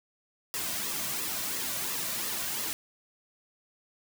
white noise with flanger, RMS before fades -33 dBFS, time 0.54-2.73 s, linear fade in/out 0 ms, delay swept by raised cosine 1.3 to 2.4 ms, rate 2.9 Hz, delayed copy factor -0.55, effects none

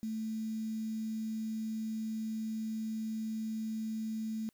sine tone with quantisation, 220 Hz, A3, in tune, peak -34 dBFS, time 0.03-4.49 s, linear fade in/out 0 ms, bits 9, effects white hiss -75 dBFS RMS until 4.53 s

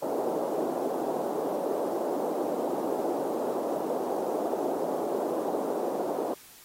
pink band-pass noise, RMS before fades -30 dBFS, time 0.02-6.34 s, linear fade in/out 5 ms, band 310 to 760 Hz, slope 24 dB/octave, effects white hiss -52 dBFS RMS until 6.64 s + AAC 48 kbps

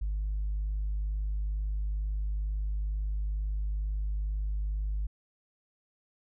sine tone, 51.1 Hz, G#1, 27 cents flat, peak -27 dBFS, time 0.01-5.07 s, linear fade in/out 10 ms, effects tanh soft clip ceiling -26 dBFS

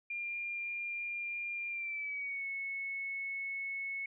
sine tone with pitch glide, 2399 to 2200 Hz, D7 to C#7, +36 to -14 cents, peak -36 dBFS, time 0.1-4.06 s, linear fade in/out 5 ms, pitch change -150 cents, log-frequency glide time 1.67-2.46 s, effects none

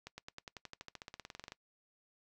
accelerating click train, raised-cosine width 0.2 ms, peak -28 dBFS, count 22, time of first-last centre 0.07-1.521 s, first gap 110 ms, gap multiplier 0.95, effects noise-tail reverb RT60 0.1 s tail -21 dB re dry

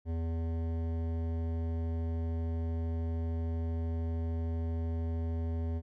sine tone with hard clipping, 82.41 Hz, E2, in tune, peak -33 dBFS, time 0.05-5.82 s, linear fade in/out 50 ms, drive 14 dB, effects none

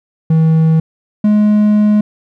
triangle tone pair in turn, 160.4 / 210.2 Hz, E3 / G#3, -47 / +21 cents, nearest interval perfect fourth, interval 468 cents, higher second, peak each -5 dBFS, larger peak neither, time 0.3-0.8 / 1.24-2.01 s, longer second, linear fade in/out 5 ms, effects none

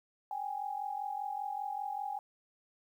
sine tone pair together, 784 / 829.1 Hz, G5 / G#5, 0 / -3 cents, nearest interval minor second, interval 97 cents, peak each -39 / -37 dBFS, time 0.31-2.19 s, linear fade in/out 2 ms, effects 11-bit

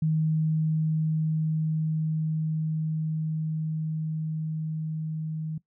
sine tone with level ramp, 157.3 Hz, D#3, 19 cents sharp, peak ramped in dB -21 to -29 dBFS, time 0.02-5.58 s, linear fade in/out 5 ms, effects noise-tail reverb RT60 0.1 s tail -19 dB re dry

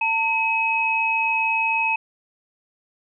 sine tone pair together, 901 / 2553 Hz, A5 / D#7, +41 / +44 cents, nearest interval octave + tritone, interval 1803 cents, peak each -23 / -20 dBFS, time 0.01-1.96 s, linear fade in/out 5 ms, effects none

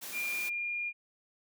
white high-pass noise, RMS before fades -42 dBFS, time 0.01-0.5 s, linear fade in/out 20 ms, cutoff 160 Hz, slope 24 dB/octave
sine tone with pitch glide, 2397 to 2415 Hz, D7 to D7, +35 to +48 cents, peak -32 dBFS, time 0.12-0.93 s, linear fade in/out 50 ms, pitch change +13 cents, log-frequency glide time 0.28-0.74 s
effects none

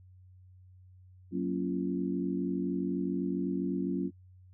sine chord, Gb major seventh, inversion none, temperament equal with one note detuned, 185 / 233.1 / 277.2 / 344.8 Hz, Gb3 / Bb3 / Db4 / F4, 0 / 0 / 0 / -22 cents, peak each -33 / -38 / -33 / -36 dBFS, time 1.31-4.11 s, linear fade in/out 50 ms, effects noise-tail reverb RT60 0.1 s tail -23 dB re dry + added 92 Hz sine -53 dBFS peak until 4.53 s

